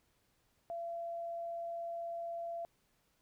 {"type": "tone", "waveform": "sine", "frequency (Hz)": 679, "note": "F5", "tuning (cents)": -49, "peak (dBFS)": -38, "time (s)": [0.7, 2.65], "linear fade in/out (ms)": 0, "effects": ["pink hiss -75 dBFS RMS until 3.21 s"]}